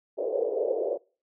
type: band-pass noise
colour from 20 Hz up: white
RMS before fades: -28 dBFS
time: 0.17-0.98 s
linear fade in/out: 20 ms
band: 410 to 560 Hz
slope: 48 dB/octave
effects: noise-tail reverb RT60 0.4 s tail -25 dB re dry